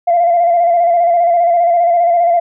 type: tone with vibrato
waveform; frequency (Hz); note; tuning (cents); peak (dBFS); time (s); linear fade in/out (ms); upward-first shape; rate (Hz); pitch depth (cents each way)
sine; 690; F5; -21; -7; 0.07-2.4; 10; square; 15; 35
effects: tanh soft clip ceiling -4 dBFS